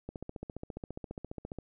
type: click train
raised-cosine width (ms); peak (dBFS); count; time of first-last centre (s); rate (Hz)
2; -26; 23; 0.09-1.587; 14.7
effects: none